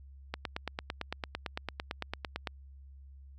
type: click train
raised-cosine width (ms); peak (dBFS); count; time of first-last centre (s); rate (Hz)
0.3; -18; 20; 0.34-2.472; 8.91
effects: added 68 Hz sine -49 dBFS peak until 3.38 s